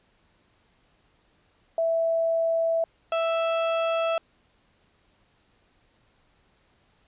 sine / 35% pulse tone pair in turn, 659.3 / 659.3 Hz, E5 / E5, 0 / 0 cents, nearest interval unison, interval 0 cents, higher neither, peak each -21 dBFS, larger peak neither, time 1.78-2.84 / 3.12-4.18 s, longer neither, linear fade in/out 2 ms, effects pink hiss -65 dBFS RMS until 7.07 s + resampled to 8000 Hz

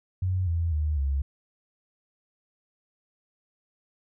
sine tone with pitch steps, 92.5 / 83.85 / 76.01 / 68.9 Hz, F#2 / E2 / D#2 / C#2, 0 / +30 / -40 / -10 cents, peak -23 dBFS, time 0.22-1.22 s, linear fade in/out 5 ms, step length 250 ms, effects none

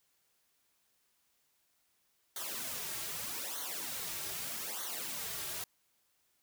white noise with flanger, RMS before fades -40 dBFS, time 2.36-5.64 s, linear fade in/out 2 ms, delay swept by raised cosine 0.39 to 4.09 ms, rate 0.81 Hz, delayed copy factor -0.85, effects white hiss -75 dBFS RMS until 6.42 s

